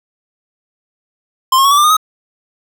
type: tone with pitch steps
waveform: square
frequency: 1046.5 / 1080.3 / 1115.2 / 1151.1 / 1188.3 / 1226.7 / 1266.3 Hz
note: C6 / C#6 / C#6 / D6 / D6 / D#6 / D#6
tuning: 0 / -45 / +10 / -35 / +20 / -25 / +30 cents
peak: -8 dBFS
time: 1.52-1.968 s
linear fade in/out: 5 ms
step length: 64 ms
effects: none